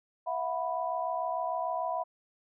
sine chord, E suspended second, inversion none, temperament equal with one note detuned, 659.3 / 726 / 987.8 Hz, E5 / F#5 / B5, 0 / -33 / 0 cents, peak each -34 dBFS, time 0.26-2.04 s, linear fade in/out 20 ms, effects none

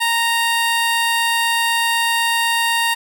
15% pulse tone, 928 Hz, A#5, 8 cents flat, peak -9 dBFS, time 0-2.95 s, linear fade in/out 20 ms, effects none

